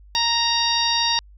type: harmonic tone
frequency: 932.3 Hz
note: A#5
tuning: in tune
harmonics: 1 / 2 / 3 / 4 / 5 / 6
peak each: -24 / -29 / -28 / -23 / -24 / -26 dBFS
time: 0.15-1.19 s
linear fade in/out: 0 ms
effects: added 50 Hz sine -44 dBFS peak until 1.37 s